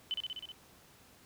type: tone with echo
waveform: sine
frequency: 3032 Hz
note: F#7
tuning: 42 cents sharp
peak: -31 dBFS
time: 0.11-0.14 s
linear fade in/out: 0 ms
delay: 63 ms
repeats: 6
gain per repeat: -2 dB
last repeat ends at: 0.518 s
effects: pink hiss -60 dBFS RMS until 1.25 s + high-pass 60 Hz 12 dB/octave